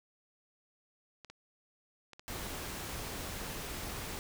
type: clicks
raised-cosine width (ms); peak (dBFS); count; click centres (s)
0.2; -32; 7; 1.247 / 1.3 / 2.133 / 2.195 / 2.389 / 2.633 / 2.943
type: noise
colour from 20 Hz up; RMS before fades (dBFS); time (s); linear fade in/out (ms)
pink; -41; 2.28-4.19; 0
effects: none